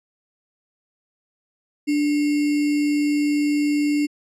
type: tone with sample-and-hold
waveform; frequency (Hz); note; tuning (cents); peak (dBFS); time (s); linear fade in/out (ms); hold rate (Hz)
sine; 293.7; D4; 0; -17; 1.87-4.07; 20; 2450
effects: low-pass 9000 Hz 12 dB/octave